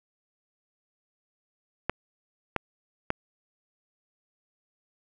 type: clicks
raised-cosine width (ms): 0.5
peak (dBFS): -10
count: 3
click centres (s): 1.896 / 2.563 / 3.104
effects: none